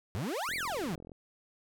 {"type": "exponential two-way sweep", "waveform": "35% pulse", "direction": "up then down", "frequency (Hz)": [84.5, 2400, 141.9], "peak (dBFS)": -31, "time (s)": [0.15, 0.95], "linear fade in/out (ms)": 0, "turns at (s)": 0.55}
{"type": "click train", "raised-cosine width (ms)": 2, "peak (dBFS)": -35, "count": 28, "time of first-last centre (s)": [0.49, 1.118], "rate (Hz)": 43}
{"effects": []}